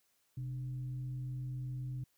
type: tone with frequency modulation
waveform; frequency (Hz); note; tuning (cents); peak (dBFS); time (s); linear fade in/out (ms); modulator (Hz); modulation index
sine; 128.4; C3; -32; -37; 0.37-2.04; 5; 169; 0.25
effects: white hiss -75 dBFS RMS until 2.17 s